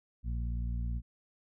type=harmonic tone; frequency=58.5 Hz; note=A#1; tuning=7 cents sharp; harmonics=1 / 2 / 3 / 4; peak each=-32 / -40 / -46 / -48 dBFS; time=0.23-1.02 s; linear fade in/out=50 ms; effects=none